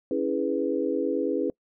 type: chord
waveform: sine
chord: C# minor seventh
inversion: none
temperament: equal with one note detuned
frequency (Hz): 277.2 / 326.2 / 415.3 / 493.9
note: C#4 / E4 / G#4 / B4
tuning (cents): 0 / -18 / 0 / 0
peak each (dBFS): -29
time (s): 0.11-1.5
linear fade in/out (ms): 2
effects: noise-tail reverb RT60 0.1 s tail -25 dB re dry